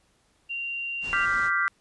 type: tone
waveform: sine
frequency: 2768 Hz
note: F7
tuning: 16 cents flat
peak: -29 dBFS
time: 0.49-1.26 s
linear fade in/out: 20 ms
type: low-pass noise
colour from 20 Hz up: pink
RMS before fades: -42 dBFS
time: 1.01-1.51 s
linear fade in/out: 50 ms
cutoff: 8400 Hz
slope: 48 dB/octave
type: chord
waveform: sine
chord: G dominant seventh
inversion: second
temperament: equal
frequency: 1174.7 / 1396.9 / 1568 / 1975.5 Hz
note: D6 / F6 / G6 / B6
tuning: 0 / 0 / 0 / 0 cents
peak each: -29 / -26 / -27 / -28 dBFS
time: 1.13-1.68 s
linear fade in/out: 0 ms
effects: pink hiss -66 dBFS RMS until 1.8 s + resampled to 24000 Hz